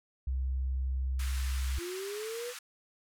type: tone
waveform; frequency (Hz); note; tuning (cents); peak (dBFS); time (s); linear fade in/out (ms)
sine; 65.2; C2; -5; -29; 0.27-1.79; 5
type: band-pass noise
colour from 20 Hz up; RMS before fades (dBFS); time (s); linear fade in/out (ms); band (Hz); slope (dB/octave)
pink; -45; 1.19-2.59; 5; 1200 to 13000; 24
type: linear sweep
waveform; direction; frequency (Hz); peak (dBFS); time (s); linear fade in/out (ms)
sine; up; 334.6 to 497.9; -36; 1.77-2.54; 50
effects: none